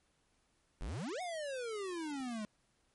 square exponential two-way sweep, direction up then down, 38.14 to 747 to 206.2 Hz, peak -39 dBFS, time 0.81-2.45 s, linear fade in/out 0 ms, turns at 1.21 s, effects pink hiss -75 dBFS RMS until 2.94 s + MP3 48 kbps

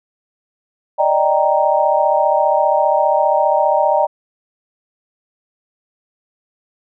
sine chord, Eb major seventh, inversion third, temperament equal, 587.3 / 622.3 / 784 / 932.3 Hz, D5 / Eb5 / G5 / Bb5, 0 / 0 / 0 / 0 cents, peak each -17 dBFS, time 0.98-4.07 s, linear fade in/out 20 ms, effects none

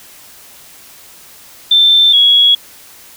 sine tone pair in turn, 3556 / 3339 Hz, A7 / G#7, +18 / +9 cents, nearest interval minor second, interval 109 cents, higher first, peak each -5 dBFS, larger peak neither, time 1.71-2.13 / 2.13-2.55 s, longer neither, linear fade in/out 5 ms, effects white hiss -39 dBFS RMS until 3.16 s

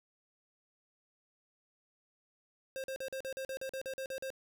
square tone bursts, 531 Hz, C5, 25 cents sharp, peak -38 dBFS, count 13, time 2.76-4.303 s, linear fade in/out 0 ms, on 79 ms, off 43 ms, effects none

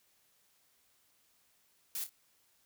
blue noise with echo, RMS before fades -38 dBFS, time 1.95-2.04 s, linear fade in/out 2 ms, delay 27 ms, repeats 2, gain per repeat -9 dB, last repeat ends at 2.094 s, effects white hiss -71 dBFS RMS until 2.65 s

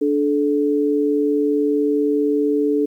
sine tone pair together, 292.4 / 432.3 Hz, D4 / A4, -7 / -31 cents, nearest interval perfect fifth, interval 676 cents, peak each -18 dBFS, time 0.01-2.86 s, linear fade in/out 10 ms, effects 9-bit

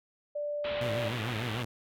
sine tone, 587.3 Hz, D5, in tune, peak -31 dBFS, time 0.35-1.09 s, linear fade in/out 10 ms
white low-pass noise, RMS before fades -39 dBFS, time 0.64-1.63 s, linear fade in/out 5 ms, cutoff 3600 Hz, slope 48 dB/octave
sawtooth tone with vibrato, 115 Hz, A#2, 23 cents flat, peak -29 dBFS, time 0.81-1.65 s, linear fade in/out 5 ms, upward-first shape sine, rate 6.7 Hz, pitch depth 150 cents each way
effects none

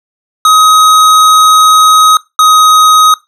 square tone pair in turn, 1263 / 1258.3 Hz, D#6 / D#6, +26 / +19 cents, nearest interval unison, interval 7 cents, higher first, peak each -3 dBFS, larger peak neither, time 0.45-2.17 / 2.39-3.14 s, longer first, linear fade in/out 2 ms, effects noise-tail reverb RT60 0.2 s tail -19 dB re dry + low-pass 11000 Hz 12 dB/octave

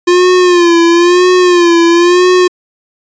square tone with vibrato, 350.7 Hz, F4, 7 cents sharp, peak -5 dBFS, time 0.07-2.48 s, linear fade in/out 10 ms, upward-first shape sine, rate 1 Hz, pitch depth 70 cents each way, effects resampled to 16000 Hz

